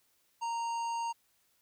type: harmonic tone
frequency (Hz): 928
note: A#5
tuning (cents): -8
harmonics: 1 / 3 / 5 / 7 / 9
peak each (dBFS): -32 / -47 / -52 / -50 / -57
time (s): 0.41-1.13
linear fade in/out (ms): 20
effects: white hiss -72 dBFS RMS until 1.61 s